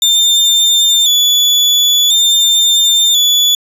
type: tone with vibrato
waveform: 35% pulse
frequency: 3520 Hz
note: A7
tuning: in tune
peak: -6 dBFS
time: 0.02-3.55 s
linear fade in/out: 2 ms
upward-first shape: square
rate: 0.48 Hz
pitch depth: 40 cents each way
effects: resampled to 32000 Hz + 8-bit